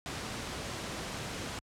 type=noise; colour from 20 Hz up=pink; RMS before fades=-38 dBFS; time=0.06-1.59 s; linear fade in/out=0 ms; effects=high-pass 60 Hz 12 dB/octave + low-pass 8000 Hz 12 dB/octave